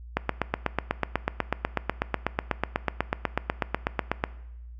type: click train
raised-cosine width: 0.5 ms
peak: -8 dBFS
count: 34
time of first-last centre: 0.17-4.239 s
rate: 8.11 Hz
effects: noise-tail reverb RT60 0.9 s tail -18 dB re dry + added 59 Hz sine -40 dBFS peak until 4.79 s